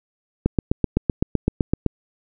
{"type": "click train", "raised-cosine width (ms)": 3, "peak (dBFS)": -4, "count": 12, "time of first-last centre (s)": [0.46, 1.863], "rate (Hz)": 7.84, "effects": []}